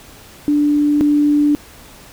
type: tone pair in turn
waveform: sine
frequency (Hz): 293.7 / 293.7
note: D4 / D4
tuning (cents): 0 / 0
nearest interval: unison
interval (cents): 0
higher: neither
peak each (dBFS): -11 / -10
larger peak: second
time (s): 0.48-1.01 / 1.01-1.55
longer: second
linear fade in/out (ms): 0
effects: pink hiss -41 dBFS RMS until 2.12 s